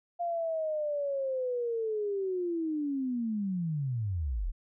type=linear sweep; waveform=sine; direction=down; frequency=699 to 33.33 Hz; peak=-29 dBFS; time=0.19-4.52 s; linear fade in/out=20 ms; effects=none

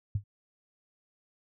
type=tone with exponential decay; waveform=sine; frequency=101.5 Hz; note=G#2; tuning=39 cents flat; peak=-23 dBFS; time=0.15-0.24 s; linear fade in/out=5 ms; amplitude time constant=19 ms; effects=none

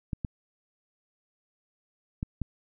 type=clicks; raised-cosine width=5 ms; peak=-18 dBFS; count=4; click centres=0.132 / 0.248 / 2.229 / 2.417 s; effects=none

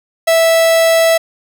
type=tone; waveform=45% pulse; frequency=657 Hz; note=E5; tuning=6 cents flat; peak=-8 dBFS; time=0.27-1.18 s; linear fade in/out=10 ms; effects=none

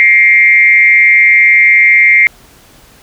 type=tone with frequency modulation; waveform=sine; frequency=2115 Hz; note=C7; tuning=18 cents sharp; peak=-3 dBFS; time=0-2.27 s; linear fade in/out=0 ms; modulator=198 Hz; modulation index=0.68; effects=pink hiss -42 dBFS RMS until 3.02 s

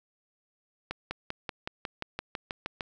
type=accelerating click train; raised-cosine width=0.3 ms; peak=-17 dBFS; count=12; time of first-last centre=0.91-2.808 s; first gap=200 ms; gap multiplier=0.97; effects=none

